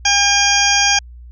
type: harmonic tone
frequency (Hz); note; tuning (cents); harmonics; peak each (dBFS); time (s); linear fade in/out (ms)
806; G5; +48; 1 / 2 / 3 / 4 / 6 / 7 / 8; -19 / -19 / -19 / -19 / -19 / -19 / -19; 0.05-0.99; 5
effects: added 60 Hz sine -34 dBFS peak until 1.31 s